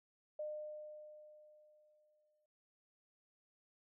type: tone with exponential decay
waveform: sine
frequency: 606 Hz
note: D#5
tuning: 46 cents flat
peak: -39 dBFS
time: 0.39-2.46 s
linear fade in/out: 5 ms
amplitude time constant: 450 ms
effects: none